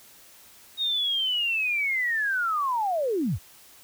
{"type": "linear sweep", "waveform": "sine", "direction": "down", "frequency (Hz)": [3760, 55], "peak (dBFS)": -23, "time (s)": [0.77, 3.39], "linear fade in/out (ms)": 50, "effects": ["white hiss -52 dBFS RMS until 3.83 s"]}